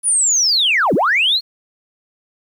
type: linear two-way sweep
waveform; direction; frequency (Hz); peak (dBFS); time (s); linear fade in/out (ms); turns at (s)
sine; down then up; 9920 to 144.4 to 4389; -11; 0.03-1.41; 50; 0.94
effects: tanh soft clip ceiling -7 dBFS + 8-bit